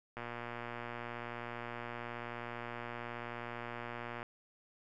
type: click train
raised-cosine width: 0.5 ms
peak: -27 dBFS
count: 484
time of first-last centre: 0.17-4.229 s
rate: 119 Hz
effects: none